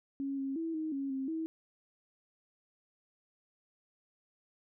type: tone with pitch steps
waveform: sine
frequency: 275.3 / 271.1 / 327.4 / 314.1 / 274.9 / 266.9 / 322.1 Hz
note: C#4 / C#4 / E4 / D#4 / C#4 / C4 / E4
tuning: -12 / -38 / -12 / +16 / -14 / +35 / -40 cents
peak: -33 dBFS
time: 0.2-1.46 s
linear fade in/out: 0 ms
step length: 180 ms
effects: none